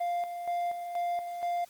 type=tone with tremolo; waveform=triangle; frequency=698.5 Hz; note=F5; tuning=in tune; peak=-26 dBFS; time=0-1.65 s; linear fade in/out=10 ms; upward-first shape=square; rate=2.1 Hz; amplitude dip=55%; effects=white hiss -58 dBFS RMS until 1.69 s + Opus 24 kbps